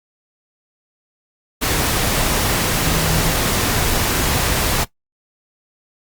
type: tone in noise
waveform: sine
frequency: 160.5 Hz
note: E3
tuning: 46 cents flat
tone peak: -22 dBFS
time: 2.84-3.32 s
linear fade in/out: 20 ms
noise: pink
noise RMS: -18 dBFS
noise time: 1.61-4.85 s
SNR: -7 dB
effects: noise-tail reverb RT60 0.1 s tail -18 dB re dry + Opus 48 kbps